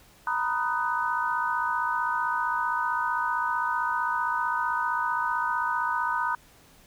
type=chord; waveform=sine; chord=B major seventh; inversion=third; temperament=equal with one note detuned; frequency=932.3 / 987.8 / 1244.5 / 1499.8 Hz; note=A#5 / B5 / D#6 / F#6; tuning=0 / 0 / 0 / +23 cents; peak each=-30 dBFS; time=0.27-6.35 s; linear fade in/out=2 ms; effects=pink hiss -56 dBFS RMS until 6.86 s